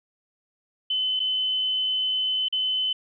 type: tone with dropouts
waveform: sine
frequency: 3036 Hz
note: F#7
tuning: 44 cents sharp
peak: -22 dBFS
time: 0.9-2.93 s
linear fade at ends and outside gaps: 5 ms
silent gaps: 1.195-1.2 / 2.485-2.525 s
effects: none